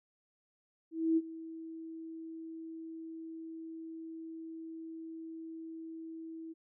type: tone with ADSR envelope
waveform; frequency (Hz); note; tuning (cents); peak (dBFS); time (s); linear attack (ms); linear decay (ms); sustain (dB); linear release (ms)
sine; 324.9; E4; -25; -24; 0.91-6.54; 260; 40; -18; 24
effects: none